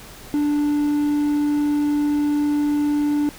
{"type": "tone", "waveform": "triangle", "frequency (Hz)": 293.7, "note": "D4", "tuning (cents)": 0, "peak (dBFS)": -15, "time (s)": [0.34, 3.29], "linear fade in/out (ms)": 0, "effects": ["pink hiss -41 dBFS RMS until 3.38 s"]}